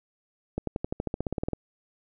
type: accelerating click train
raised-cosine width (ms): 2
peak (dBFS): -15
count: 15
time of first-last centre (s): 0.58-1.533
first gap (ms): 93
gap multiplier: 0.95
effects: none